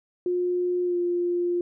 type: tone with pitch glide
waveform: sine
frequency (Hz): 357.3 to 350.8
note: F4 to F4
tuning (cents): +40 to +8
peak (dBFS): -22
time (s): 0.26-1.61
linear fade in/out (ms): 2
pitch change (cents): -32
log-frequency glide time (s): 0.84-0.97
effects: none